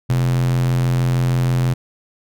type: tone with high-pass filter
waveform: square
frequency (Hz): 43.14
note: F1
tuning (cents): -20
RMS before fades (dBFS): -17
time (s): 0.09-1.74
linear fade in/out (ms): 10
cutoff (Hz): 110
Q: 7.7
effects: none